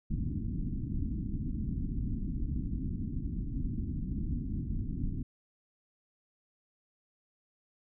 pink low-pass noise, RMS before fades -34 dBFS, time 0.1-5.23 s, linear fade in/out 10 ms, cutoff 290 Hz, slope 48 dB/octave, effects none

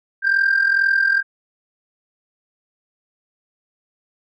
sine tone with amplitude modulation, 1586 Hz, G6, 20 cents sharp, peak -9 dBFS, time 0.22-1.23 s, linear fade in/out 50 ms, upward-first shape sine, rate 42.2 Hz, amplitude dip 75%, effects tanh soft clip ceiling -10 dBFS

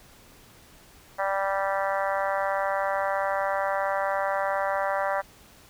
harmonic tone, 195.4 Hz, G3, 5 cents flat, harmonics 3 / 4 / 5 / 6 / 7 / 8 / 9 / 10, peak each -28 / -30 / -32 / -34 / -35 / -36 / -37 / -38 dBFS, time 1.18-5.22 s, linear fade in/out 20 ms, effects pink hiss -53 dBFS RMS until 5.69 s

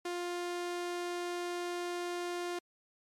sawtooth tone, 351.4 Hz, F4, 11 cents sharp, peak -31 dBFS, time 0.05-2.59 s, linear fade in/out 5 ms, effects low-pass 10000 Hz 12 dB/octave + MP3 96 kbps

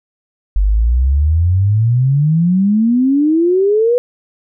sine exponential sweep, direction up, 46.79 to 496.6 Hz, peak -9 dBFS, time 0.56-3.98 s, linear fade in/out 0 ms, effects none

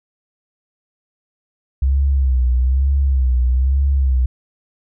sine tone with vibrato, 65.41 Hz, C2, in tune, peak -12 dBFS, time 1.82-4.26 s, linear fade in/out 5 ms, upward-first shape sine, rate 1.1 Hz, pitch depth 99 cents each way, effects none

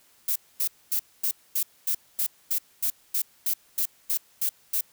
violet noise bursts, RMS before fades -25 dBFS, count 15, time 0.28-4.81 s, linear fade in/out 5 ms, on 78 ms, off 240 ms, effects white hiss -60 dBFS RMS until 4.92 s

